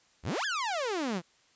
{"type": "exponential two-way sweep", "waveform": "sawtooth", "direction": "up then down", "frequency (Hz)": [56, 1760, 160.7], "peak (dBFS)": -26, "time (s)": [0.23, 1.22], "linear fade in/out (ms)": 50, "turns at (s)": 0.45, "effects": ["white hiss -65 dBFS RMS until 1.55 s", "resampled to 16000 Hz"]}